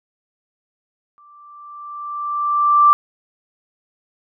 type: tone with exponential growth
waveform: sine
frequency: 1174.7 Hz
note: D6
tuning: in tune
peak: -6 dBFS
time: 1.18-2.93 s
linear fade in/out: 0 ms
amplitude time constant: 380 ms
effects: none